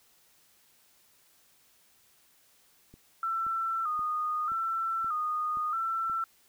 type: click train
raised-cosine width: 3 ms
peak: -38 dBFS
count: 7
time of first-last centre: 2.94-6.098 s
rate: 1.9 Hz
type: tone with vibrato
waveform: sine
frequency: 1285 Hz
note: E6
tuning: 45 cents flat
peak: -28 dBFS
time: 3.23-6.24 s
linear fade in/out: 2 ms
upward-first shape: square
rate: 0.8 Hz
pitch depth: 72 cents each way
effects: white hiss -64 dBFS RMS until 6.48 s